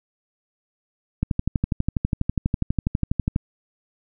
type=click train; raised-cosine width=5 ms; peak=-8 dBFS; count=27; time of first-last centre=1.23-3.361 s; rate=12.2 Hz; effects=none